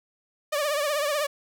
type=tone with vibrato; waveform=sawtooth; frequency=587.3 Hz; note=D5; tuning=in tune; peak=-20 dBFS; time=0.52-1.27 s; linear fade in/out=10 ms; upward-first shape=triangle; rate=16 Hz; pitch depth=100 cents each way; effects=none